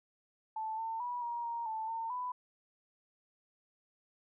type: tone with pitch steps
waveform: sine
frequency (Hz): 878 / 900 / 974 / 947 / 935 / 881 / 907 / 995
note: A5 / A5 / B5 / A#5 / A#5 / A5 / A#5 / B5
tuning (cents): -4 / +39 / -24 / +27 / +5 / +2 / -48 / +13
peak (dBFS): -35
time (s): 0.56-2.32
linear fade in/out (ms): 5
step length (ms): 220
effects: none